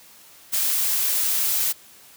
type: noise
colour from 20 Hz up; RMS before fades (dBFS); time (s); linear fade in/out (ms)
blue; -22; 0.52-1.73; 20
effects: white hiss -49 dBFS RMS until 2.16 s + high-pass 80 Hz 12 dB/octave